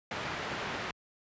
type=low-pass noise; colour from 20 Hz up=white; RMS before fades=-37 dBFS; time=0.11-0.91 s; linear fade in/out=2 ms; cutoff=2000 Hz; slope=12 dB/octave; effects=high-pass 60 Hz 12 dB/octave + resampled to 16000 Hz